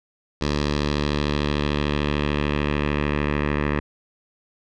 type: tone with low-pass filter sweep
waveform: 10% pulse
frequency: 73.42 Hz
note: D2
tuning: in tune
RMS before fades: -23 dBFS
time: 0.41-3.8 s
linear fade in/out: 5 ms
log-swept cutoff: 4800 to 2100 Hz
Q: 2
effects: none